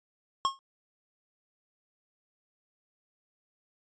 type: tone with exponential decay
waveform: square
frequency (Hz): 1082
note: C#6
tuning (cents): -42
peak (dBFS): -21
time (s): 0.45-0.59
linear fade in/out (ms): 0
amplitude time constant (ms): 29
effects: resampled to 16000 Hz